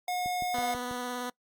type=tone; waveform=square; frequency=722 Hz; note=F#5; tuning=43 cents flat; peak=-30 dBFS; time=0.08-0.74 s; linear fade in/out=2 ms
type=click train; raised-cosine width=3 ms; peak=-30 dBFS; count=5; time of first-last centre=0.26-0.911 s; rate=6.14 Hz
type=tone with vibrato; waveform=10% pulse; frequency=246.9 Hz; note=B3; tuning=in tune; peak=-25 dBFS; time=0.54-1.3 s; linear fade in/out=5 ms; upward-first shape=sine; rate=18 Hz; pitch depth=13 cents each way
effects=noise-tail reverb RT60 0.1 s tail -23 dB re dry + Opus 48 kbps